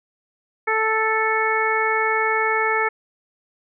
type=harmonic tone; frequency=440 Hz; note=A4; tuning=in tune; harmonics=1 / 2 / 3 / 4 / 5; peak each=-24 / -24 / -24 / -24 / -24 dBFS; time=0.67-2.89 s; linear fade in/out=10 ms; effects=none